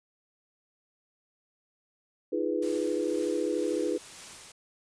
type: chord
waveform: sine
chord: F half-diminished seventh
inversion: third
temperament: equal with one note detuned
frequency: 311.1 / 344.8 / 415.3 / 493.9 Hz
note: Eb4 / F4 / Ab4 / Cb5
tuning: 0 / -22 / 0 / 0 cents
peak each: -32 dBFS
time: 2.32-3.98 s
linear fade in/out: 10 ms
type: noise with tremolo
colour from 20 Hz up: white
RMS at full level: -44 dBFS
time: 2.62-4.52 s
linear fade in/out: 5 ms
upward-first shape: triangle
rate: 2 Hz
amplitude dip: 35%
effects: resampled to 22050 Hz